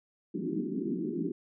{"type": "band-pass noise", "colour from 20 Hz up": "white", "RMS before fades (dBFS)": -33, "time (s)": [0.34, 1.32], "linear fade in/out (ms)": 10, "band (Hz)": [160, 390], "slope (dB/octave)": 96, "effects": []}